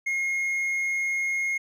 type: tone with hard clipping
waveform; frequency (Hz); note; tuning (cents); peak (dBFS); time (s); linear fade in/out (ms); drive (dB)
sine; 2149; C7; +46; -25; 0.06-1.58; 10; 3
effects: none